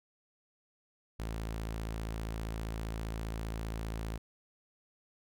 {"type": "tone", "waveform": "sawtooth", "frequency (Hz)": 55.1, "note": "A1", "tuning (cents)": 3, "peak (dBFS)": -32, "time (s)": [1.19, 4.18], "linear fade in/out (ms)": 10, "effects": []}